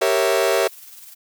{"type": "chord", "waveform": "40% pulse", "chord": "G diminished seventh", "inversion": "none", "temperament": "equal", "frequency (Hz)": [392, 466.2, 554.4, 659.3], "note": ["G4", "Bb4", "Db5", "Fb5"], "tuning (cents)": [0, 0, 0, 0], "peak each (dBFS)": -21, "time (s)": [0.01, 0.68], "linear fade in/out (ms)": 10}
{"type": "noise with tremolo", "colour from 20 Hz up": "blue", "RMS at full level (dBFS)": -40, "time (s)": [0.42, 1.15], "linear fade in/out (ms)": 20, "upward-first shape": "sine", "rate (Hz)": 20, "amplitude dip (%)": 45}
{"effects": []}